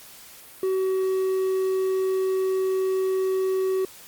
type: tone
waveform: triangle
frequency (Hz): 378.3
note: F#4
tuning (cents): +38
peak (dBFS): -19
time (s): 0.63-3.85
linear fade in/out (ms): 2
effects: white hiss -46 dBFS RMS until 4.07 s + Opus 48 kbps